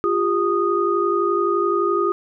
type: tone cluster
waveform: sine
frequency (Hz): 349.8 / 401.5 / 1238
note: F4 / G4 / D#6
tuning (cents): +3 / +41 / -9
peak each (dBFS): -21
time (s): 0.04-2.12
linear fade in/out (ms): 0
effects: none